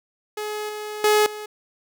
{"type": "tone with level steps", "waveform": "sawtooth", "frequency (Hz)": 423, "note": "G#4", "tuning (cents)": 32, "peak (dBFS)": [-23, -26, -11, -28], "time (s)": [0.37, 1.46], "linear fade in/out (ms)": 5, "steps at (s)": [0.69, 1.04, 1.26], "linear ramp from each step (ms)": 2, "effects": []}